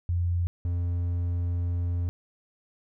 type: tone pair in turn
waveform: sine / triangle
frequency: 87.3 / 87.3 Hz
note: F2 / F2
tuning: 0 / 0 cents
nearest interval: unison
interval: 0 cents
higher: neither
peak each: -23 dBFS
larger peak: neither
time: 0.09-0.47 / 0.65-2.09 s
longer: second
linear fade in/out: 0 ms
effects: none